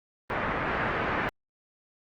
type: low-pass noise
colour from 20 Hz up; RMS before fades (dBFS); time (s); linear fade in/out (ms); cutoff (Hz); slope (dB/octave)
white; -29; 0.3-1.29; 0; 1900; 24
effects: Opus 24 kbps